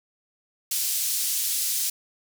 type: band-pass noise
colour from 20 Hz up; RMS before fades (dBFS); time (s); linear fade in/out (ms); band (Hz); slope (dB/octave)
white; -26; 0.71-1.9; 5; 4400 to 15000; 12
effects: none